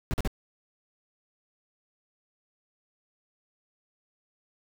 brown noise bursts, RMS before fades -26 dBFS, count 3, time 0.11-0.275 s, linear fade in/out 0 ms, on 27 ms, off 42 ms, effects none

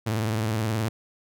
sawtooth tone with vibrato, 110 Hz, A2, in tune, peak -20 dBFS, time 0.06-0.89 s, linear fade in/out 10 ms, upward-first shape triangle, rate 19 Hz, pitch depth 120 cents each way, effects none

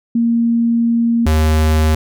sine / square tone pair in turn, 232.8 / 78.07 Hz, A#3 / D#2, -2 / +6 cents, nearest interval octave + perfect fifth, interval 1892 cents, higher first, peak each -11 dBFS, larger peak neither, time 0.15-1.26 / 1.26-1.95 s, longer first, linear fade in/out 5 ms, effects none

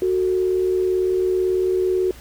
sine tone pair together, 370 / 448.1 Hz, F#4 / A4, 0 / +32 cents, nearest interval minor third, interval 332 cents, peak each -17 / -27 dBFS, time 0.02-2.11 s, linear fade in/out 2 ms, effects added 60 Hz sine -42 dBFS peak until 2.2 s + pink hiss -45 dBFS RMS until 2.2 s

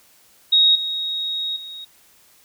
sine tone with level steps, 3767 Hz, A#7, 17 cents sharp, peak -11 / -22 / -32 dBFS, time 0.52-1.85 s, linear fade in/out 10 ms, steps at 0.75 / 1.56 s, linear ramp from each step 5 ms, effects white hiss -54 dBFS RMS until 2.44 s

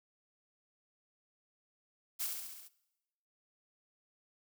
blue noise with echo, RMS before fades -36 dBFS, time 2.19-2.28 s, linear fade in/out 20 ms, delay 68 ms, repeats 6, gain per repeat -3 dB, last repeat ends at 2.688 s, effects noise-tail reverb RT60 1.0 s tail -21 dB re dry

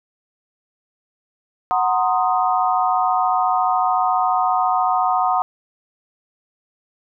sine chord, C half-diminished seventh, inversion second, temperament equal, 740 / 932.3 / 1046.5 / 1244.5 Hz, Gb5 / Bb5 / C6 / Eb6, 0 / 0 / 0 / 0 cents, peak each -18 / -23 / -23 / -22 dBFS, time 1.71-5.42 s, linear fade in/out 0 ms, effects none

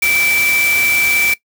sine tone in noise, 2325 Hz, D7, 18 cents flat, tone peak -12 dBFS, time 0.02-1.34 s, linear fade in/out 5 ms, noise white, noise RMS -21 dBFS, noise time 0.02-1.34 s, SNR +6 dB, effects noise-tail reverb RT60 0.1 s tail -19 dB re dry

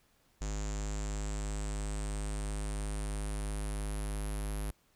square tone with low-pass filter sweep, 51.5 Hz, G#1, 14 cents flat, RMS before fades -36 dBFS, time 0.41-4.71 s, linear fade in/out 5 ms, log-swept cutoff 7000 to 11000 Hz, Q 8.2, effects pink hiss -70 dBFS RMS until 4.95 s

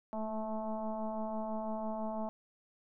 sine tone with frequency modulation, 437 Hz, A4, 12 cents flat, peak -34 dBFS, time 0.13-2.29 s, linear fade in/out 0 ms, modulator 217 Hz, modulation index 2.2, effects none

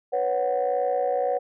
sine chord, B suspended second, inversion none, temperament just, 493.9 / 555.6 / 740.8 Hz, B4 / C#5 / F#5, 0 / +4 / +2 cents, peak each -25 dBFS, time 0.12-1.39 s, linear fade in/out 20 ms, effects tanh soft clip ceiling -15 dBFS

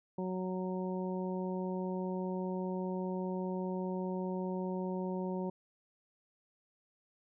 harmonic tone, 185 Hz, F#3, in tune, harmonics 1 / 2 / 3 / 4 / 5, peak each -36 / -39 / -43 / -50 / -45 dBFS, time 0.18-5.5 s, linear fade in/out 5 ms, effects none

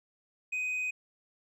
sine tone with tanh clipping, 2504 Hz, D#7, 10 cents sharp, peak -31 dBFS, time 0.52-0.91 s, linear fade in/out 10 ms, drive 3 dB, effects none

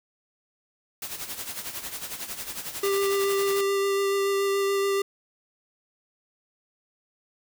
white noise with tremolo, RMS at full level -33 dBFS, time 1.02-3.61 s, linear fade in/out 2 ms, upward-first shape sine, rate 11 Hz, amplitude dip 65%
square tone with vibrato, 395.6 Hz, G4, 16 cents sharp, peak -23 dBFS, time 2.83-5.02 s, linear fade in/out 5 ms, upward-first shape sine, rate 7 Hz, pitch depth 10 cents each way
effects none

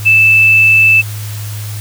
sine tone, 2637 Hz, E7, in tune, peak -4 dBFS, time 0.05-1.02 s, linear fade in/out 20 ms, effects added 105 Hz sine -20 dBFS peak until 1.8 s + white hiss -30 dBFS RMS until 1.8 s

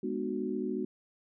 sine chord, G# half-diminished seventh, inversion none, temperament equal with one note detuned, 207.7 / 246.9 / 300.9 / 370 Hz, G#3 / B3 / D4 / F#4, 0 / 0 / +42 / 0 cents, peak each -37 / -36 / -38 / -35 dBFS, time 0.03-0.85 s, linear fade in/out 5 ms, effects none

